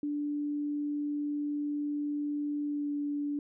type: tone with pitch glide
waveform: sine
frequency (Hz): 292.7 to 290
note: D4 to D4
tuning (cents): -6 to -22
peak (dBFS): -30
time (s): 0.03-3.39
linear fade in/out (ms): 2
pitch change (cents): -16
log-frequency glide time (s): 2.65-2.91
effects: none